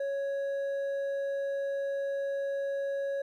sine tone with hard clipping, 554.4 Hz, C#5, in tune, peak -31 dBFS, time 0-3.22 s, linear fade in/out 5 ms, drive 4 dB, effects none

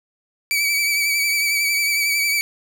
sawtooth tone with vibrato, 2297 Hz, D7, 39 cents flat, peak -14 dBFS, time 0.51-2.41 s, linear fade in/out 0 ms, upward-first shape sine, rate 11 Hz, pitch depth 35 cents each way, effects none

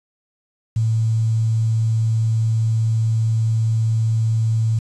sine tone with quantisation, 111.9 Hz, A2, 30 cents sharp, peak -15 dBFS, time 0.76-4.79 s, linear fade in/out 5 ms, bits 7, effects resampled to 24000 Hz

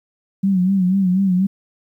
sine tone with vibrato, 188.3 Hz, F#3, 31 cents sharp, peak -13 dBFS, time 0.43-1.47 s, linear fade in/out 10 ms, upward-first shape sine, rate 4.1 Hz, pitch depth 82 cents each way, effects 9-bit

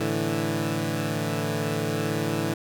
15% pulse chord, A suspended fourth, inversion none, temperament equal, 110 / 146.83 / 164.81 Hz, A2 / D3 / E3, 0 / 0 / 0 cents, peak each -23 dBFS, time 0-2.54 s, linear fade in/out 5 ms, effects none

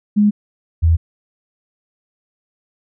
sine tone pair in turn, 207.7 / 82.43 Hz, G#3 / E2, 0 / 0 cents, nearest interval octave + major third, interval 1600 cents, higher first, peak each -9 dBFS, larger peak neither, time 0.16-0.31 / 0.82-0.97 s, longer neither, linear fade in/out 20 ms, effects none

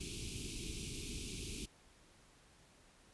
pink band-stop noise, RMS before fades -44 dBFS, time 0-1.66 s, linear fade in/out 10 ms, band 430 to 2300 Hz, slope 96 dB/octave, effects pink hiss -65 dBFS RMS until 3.13 s + resampled to 24000 Hz

